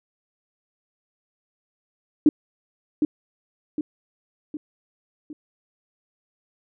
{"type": "tone with echo", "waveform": "sine", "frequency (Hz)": 301.4, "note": "D4", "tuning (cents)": 45, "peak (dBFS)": -10, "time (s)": [2.26, 2.29], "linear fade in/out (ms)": 2, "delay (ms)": 760, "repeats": 4, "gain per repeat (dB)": -6, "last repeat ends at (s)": 5.33, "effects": []}